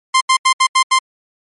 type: tone bursts at uneven times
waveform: sawtooth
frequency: 1046.5 Hz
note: C6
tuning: in tune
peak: -5 dBFS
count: 6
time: 0.14-0.21 / 0.29-0.37 / 0.45-0.53 / 0.6-0.67 / 0.75-0.83 / 0.91-0.99 s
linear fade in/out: 10 ms
effects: MP3 48 kbps